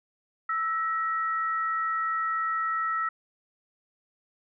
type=tone pair together; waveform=sine; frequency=1318.5 / 1894.2 Hz; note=E6 / A#6; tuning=0 / +27 cents; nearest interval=tritone; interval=627 cents; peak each=-26 / -33 dBFS; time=0.49-3.09 s; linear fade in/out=5 ms; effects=none